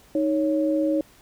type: tone pair together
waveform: sine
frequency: 311.8 / 555.6 Hz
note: D#4 / C#5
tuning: +4 / +4 cents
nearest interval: minor seventh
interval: 1000 cents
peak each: -21 / -24 dBFS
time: 0.15-1.01 s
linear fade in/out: 2 ms
effects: pink hiss -54 dBFS RMS until 1.21 s